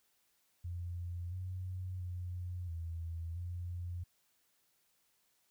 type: tone with pitch steps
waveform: sine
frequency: 87.3 / 92.1 / 89.4 / 83.1 / 87.9 Hz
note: F2 / F#2 / F2 / E2 / F2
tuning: 0 / -7 / +41 / +15 / +12 cents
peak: -38 dBFS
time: 0.64-4.04 s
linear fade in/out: 10 ms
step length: 680 ms
effects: white hiss -75 dBFS RMS until 5.5 s